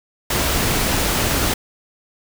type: noise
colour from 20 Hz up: pink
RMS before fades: -19 dBFS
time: 0.3-1.54 s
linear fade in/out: 5 ms
effects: none

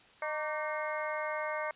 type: harmonic tone with a mistuned harmonic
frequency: 306.7 Hz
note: D#4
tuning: 25 cents flat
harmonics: 2 / 3 / 4 / 5 / 6 / 7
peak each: -36 / -40 / -40 / -42 / -44 / -41 dBFS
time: 0.22-1.71 s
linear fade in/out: 2 ms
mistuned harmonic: 4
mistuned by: -82 cents
effects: white hiss -59 dBFS RMS until 1.75 s + resampled to 8000 Hz

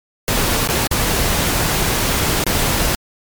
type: noise with dropouts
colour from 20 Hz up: pink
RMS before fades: -17 dBFS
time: 0.28-2.95 s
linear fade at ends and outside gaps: 0 ms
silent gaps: 0.674-0.688 / 0.871-0.913 / 2.439-2.466 s
effects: MP3 96 kbps

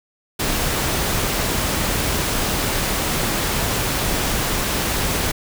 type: noise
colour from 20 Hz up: pink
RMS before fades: -21 dBFS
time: 0.39-5.32 s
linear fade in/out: 10 ms
effects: none

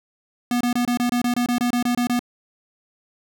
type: tone bursts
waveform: square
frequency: 243.1 Hz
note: B3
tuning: 27 cents flat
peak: -19 dBFS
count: 14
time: 0.51-2.193 s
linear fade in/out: 2 ms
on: 97 ms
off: 25 ms
effects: none

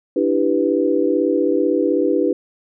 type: chord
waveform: sine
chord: E minor seventh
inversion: third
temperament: equal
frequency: 293.7 / 329.6 / 392 / 493.9 Hz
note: D4 / E4 / G4 / B4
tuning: 0 / 0 / 0 / 0 cents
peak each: -20 dBFS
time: 0.16-2.33 s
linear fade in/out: 5 ms
effects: none

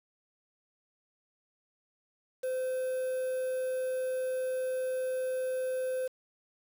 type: tone with quantisation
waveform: triangle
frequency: 515 Hz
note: C5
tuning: 28 cents flat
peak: -28 dBFS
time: 2.43-6.08 s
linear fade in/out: 10 ms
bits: 8
effects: none

